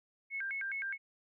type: tone with vibrato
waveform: sine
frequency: 1864.7 Hz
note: A#6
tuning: in tune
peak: -35 dBFS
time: 0.3-0.98 s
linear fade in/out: 50 ms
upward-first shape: square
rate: 4.8 Hz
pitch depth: 280 cents each way
effects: none